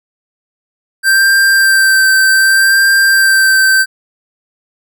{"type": "tone with vibrato", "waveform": "square", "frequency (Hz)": 1568, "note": "G6", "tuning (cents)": 0, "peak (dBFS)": -7, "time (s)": [1.03, 3.86], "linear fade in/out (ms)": 50, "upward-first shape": "sine", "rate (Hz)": 0.66, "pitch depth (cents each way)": 18, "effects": []}